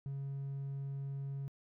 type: tone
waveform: triangle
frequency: 138.1 Hz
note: C#3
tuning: 6 cents flat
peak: -35 dBFS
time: 0.06-1.48 s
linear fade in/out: 0 ms
effects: tanh soft clip ceiling -32 dBFS